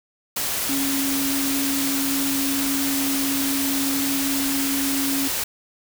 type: tone in noise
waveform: sine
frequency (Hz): 274.9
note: C#4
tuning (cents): -14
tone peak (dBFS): -23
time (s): 0.69-5.28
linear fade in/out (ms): 5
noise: white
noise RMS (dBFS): -25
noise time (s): 0.36-5.44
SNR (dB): -1
effects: none